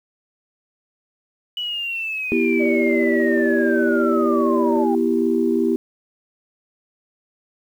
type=linear sweep; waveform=sine; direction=down; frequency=2960 to 784 Hz; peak=-23 dBFS; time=1.57-4.95 s; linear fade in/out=2 ms
type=chord; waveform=sine; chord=E minor; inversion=second; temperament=equal with one note detuned; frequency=243.4 / 329.6 / 392 Hz; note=B3 / E4 / G4; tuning=-25 / 0 / 0 cents; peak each=-20 dBFS; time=2.32-5.76 s; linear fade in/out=0 ms
type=tone with vibrato; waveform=sine; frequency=587.3 Hz; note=D5; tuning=in tune; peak=-23 dBFS; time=2.59-4.85 s; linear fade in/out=20 ms; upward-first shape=sine; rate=15 Hz; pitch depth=43 cents each way
effects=tanh soft clip ceiling -5 dBFS + 8-bit